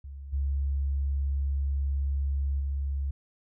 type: tone with level steps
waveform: sine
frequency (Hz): 69.3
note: C#2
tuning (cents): 0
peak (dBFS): -38 / -25 / -27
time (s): 0.04-3.11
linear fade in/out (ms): 5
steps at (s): 0.32 / 2.59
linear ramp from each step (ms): 20
effects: none